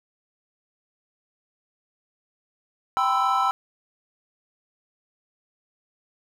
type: chord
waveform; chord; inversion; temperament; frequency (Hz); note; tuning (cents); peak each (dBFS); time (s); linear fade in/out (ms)
triangle; C major seventh; second; equal with one note detuned; 784 / 987.8 / 1031.5 / 1318.5; G5 / B5 / C6 / E6; 0 / 0 / -25 / 0; -23 / -25 / -25 / -21; 2.97-3.51; 0
effects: none